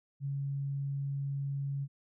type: tone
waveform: sine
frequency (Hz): 139.3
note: C#3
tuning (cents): +9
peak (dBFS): -32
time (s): 0.2-1.88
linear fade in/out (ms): 50
effects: none